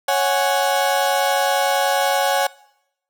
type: chord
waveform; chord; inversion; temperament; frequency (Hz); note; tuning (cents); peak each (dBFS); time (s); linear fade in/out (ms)
35% pulse; C# suspended fourth; none; equal; 554.4 / 740 / 830.6; C#5 / F#5 / G#5; 0 / 0 / 0; -19; 0.08-2.47; 5
effects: noise-tail reverb RT60 0.8 s tail -22 dB re dry